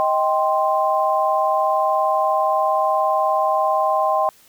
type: chord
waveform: sine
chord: C minor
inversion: first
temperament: just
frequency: 627.9 / 784.9 / 1046.5 Hz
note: Eb5 / G5 / C6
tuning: +16 / +2 / 0 cents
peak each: -20 dBFS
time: 0-4.29 s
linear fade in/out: 0 ms
effects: white hiss -52 dBFS RMS until 4.48 s